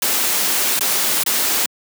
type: noise with dropouts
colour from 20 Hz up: white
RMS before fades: -18 dBFS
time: 0.02-1.66 s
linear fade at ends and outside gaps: 2 ms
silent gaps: 0.792-0.808 / 1.235-1.262 s
effects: high-pass 200 Hz 12 dB/octave